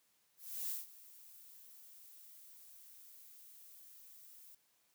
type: noise with ADSR envelope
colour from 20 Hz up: violet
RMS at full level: -39 dBFS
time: 0.37-4.55 s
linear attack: 330 ms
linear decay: 160 ms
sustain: -19 dB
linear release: 4 ms
effects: white hiss -75 dBFS RMS until 4.94 s + high-pass 80 Hz 12 dB/octave